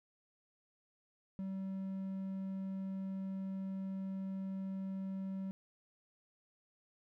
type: tone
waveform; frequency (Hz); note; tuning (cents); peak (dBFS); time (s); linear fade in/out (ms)
triangle; 191.9; G3; -37; -36; 1.39-5.51; 0
effects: none